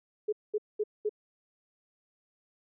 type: tone bursts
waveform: sine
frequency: 422.8 Hz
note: G#4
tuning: 31 cents sharp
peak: -26 dBFS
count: 4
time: 0.28-1.094 s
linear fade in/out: 10 ms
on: 46 ms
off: 210 ms
effects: none